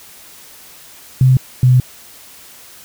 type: tone pair in turn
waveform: sine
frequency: 129.7 / 126.45 Hz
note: C3 / B2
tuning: -15 / +41 cents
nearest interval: unison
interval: 44 cents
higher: first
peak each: -6 dBFS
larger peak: neither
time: 1.21-1.37 / 1.63-1.8 s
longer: second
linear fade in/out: 2 ms
effects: white hiss -40 dBFS RMS until 2.84 s